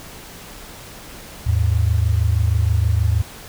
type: tone pair together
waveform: sine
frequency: 79.1 / 105.42 Hz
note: D#2 / G#2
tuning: +29 / +26 cents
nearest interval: perfect fourth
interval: 497 cents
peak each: -17 dBFS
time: 1.46-3.22 s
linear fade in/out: 10 ms
effects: pink hiss -38 dBFS RMS until 3.48 s